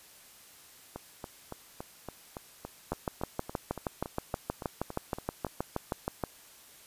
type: two click trains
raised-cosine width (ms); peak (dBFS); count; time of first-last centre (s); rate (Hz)
1; -16 / -24; 22 / 17; 2.92-6.238 / 0.96-5.467; 6.33 / 3.55
effects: white hiss -55 dBFS RMS until 6.86 s + resampled to 32000 Hz